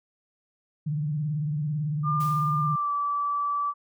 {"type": "tone with vibrato", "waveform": "sine", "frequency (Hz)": 150, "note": "D3", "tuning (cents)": 37, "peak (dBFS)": -25, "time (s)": [0.86, 2.76], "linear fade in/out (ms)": 10, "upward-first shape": "sine", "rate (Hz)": 18, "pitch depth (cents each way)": 96}
{"type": "tone with pitch glide", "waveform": "sine", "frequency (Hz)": [1200, 1156.4], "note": ["D6", "D6"], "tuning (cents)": [37, -27], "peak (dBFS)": -24, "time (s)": [2.03, 3.74], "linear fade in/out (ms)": 50, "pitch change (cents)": -64, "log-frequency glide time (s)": [2.6, 2.92]}
{"type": "noise with exponential decay", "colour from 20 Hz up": "white", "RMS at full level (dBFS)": -42, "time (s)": [2.2, 2.99], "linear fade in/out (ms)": 5, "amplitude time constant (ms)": 170}
{"effects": []}